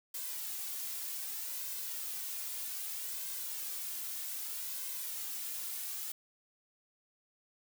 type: noise with flanger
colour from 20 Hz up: blue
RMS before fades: -40 dBFS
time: 0.14-6.12 s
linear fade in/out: 5 ms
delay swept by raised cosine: 1.9 to 2.9 ms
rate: 0.64 Hz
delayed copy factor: +0.55
effects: none